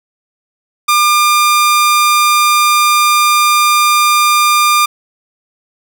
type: tone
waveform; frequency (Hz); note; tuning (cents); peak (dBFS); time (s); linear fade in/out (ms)
sawtooth; 1200; D6; +37; -4; 0.88-4.86; 10
effects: none